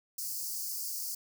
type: high-pass noise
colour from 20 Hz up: white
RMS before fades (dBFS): -37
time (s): 0.18-1.15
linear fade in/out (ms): 5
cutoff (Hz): 4500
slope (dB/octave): 96
effects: none